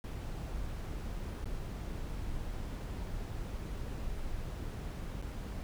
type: noise with dropouts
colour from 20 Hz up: brown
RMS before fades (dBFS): -39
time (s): 0.04-5.63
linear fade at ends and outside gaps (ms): 0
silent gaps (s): 1.444-1.456 / 5.216-5.225
effects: none